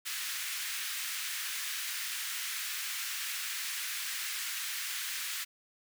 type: high-pass noise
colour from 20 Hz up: pink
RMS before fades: -37 dBFS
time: 0.05-5.45 s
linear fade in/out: 20 ms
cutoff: 1600 Hz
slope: 24 dB/octave
effects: none